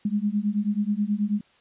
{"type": "beating tone pair", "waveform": "sine", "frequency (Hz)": [202.6, 211.9], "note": ["G#3", "G#3"], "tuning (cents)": [-43, 35], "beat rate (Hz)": 9.3, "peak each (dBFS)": -25, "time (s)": [0.05, 1.41], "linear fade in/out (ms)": 5, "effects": ["white hiss -60 dBFS RMS until 1.6 s", "resampled to 8000 Hz"]}